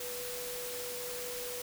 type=tone in noise; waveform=sine; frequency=491.7 Hz; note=B4; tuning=8 cents flat; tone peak=-41 dBFS; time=0-1.62 s; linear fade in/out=5 ms; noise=white; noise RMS=-41 dBFS; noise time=0-1.62 s; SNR=-3 dB; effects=none